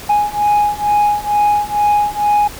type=beating tone pair; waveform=sine; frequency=829 / 831.2 Hz; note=G#5 / G#5; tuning=-3 / +1 cents; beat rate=2.2 Hz; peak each=-13 / -12 dBFS; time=0.09-2.48 s; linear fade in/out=10 ms; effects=tanh soft clip ceiling -8 dBFS + pink hiss -32 dBFS RMS until 2.59 s